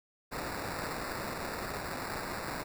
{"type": "noise with sample-and-hold", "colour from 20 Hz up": "white", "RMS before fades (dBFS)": -38, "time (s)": [0.31, 2.64], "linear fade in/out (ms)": 20, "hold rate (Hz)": 3150, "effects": []}